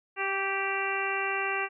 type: harmonic tone with a mistuned harmonic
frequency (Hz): 391.4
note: G4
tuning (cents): -3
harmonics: 1 / 2 / 3 / 4 / 5 / 6 / 7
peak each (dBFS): -35 / -35 / -35 / -35 / -35 / -35 / -35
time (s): 0.16-1.69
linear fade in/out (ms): 50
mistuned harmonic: 3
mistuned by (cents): -17
effects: none